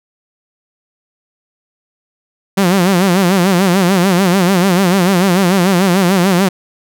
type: tone with vibrato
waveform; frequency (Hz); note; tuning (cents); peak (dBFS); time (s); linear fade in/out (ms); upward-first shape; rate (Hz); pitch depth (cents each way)
sawtooth; 185.1; F#3; +1; -5; 2.57-6.49; 10; sine; 6.8; 130
effects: none